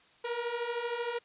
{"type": "beating tone pair", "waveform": "sawtooth", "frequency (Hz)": [466.6, 479.6], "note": ["A#4", "A#4"], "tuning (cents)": [2, 49], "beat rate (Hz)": 13, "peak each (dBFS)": [-33, -30], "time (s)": [0.24, 1.19], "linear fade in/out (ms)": 10, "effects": ["white hiss -62 dBFS RMS until 1.24 s", "resampled to 8000 Hz"]}